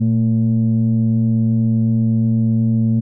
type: tone pair together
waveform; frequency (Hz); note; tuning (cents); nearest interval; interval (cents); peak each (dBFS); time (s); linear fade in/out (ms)
sine; 116.3 / 224.3; A#2 / A3; -4 / +34; major seventh; 1138; -14; 0-3.01; 20
effects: tanh soft clip ceiling -8 dBFS